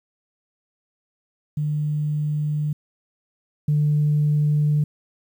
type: tone pair in turn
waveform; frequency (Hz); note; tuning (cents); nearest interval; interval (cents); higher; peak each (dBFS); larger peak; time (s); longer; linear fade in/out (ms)
sine; 150 / 149.05; D3 / D3; +37 / +26; unison; 11; first; -20 / -15; second; 1.57-2.73 / 3.68-4.84; neither; 5
effects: tanh soft clip ceiling -12 dBFS + 9-bit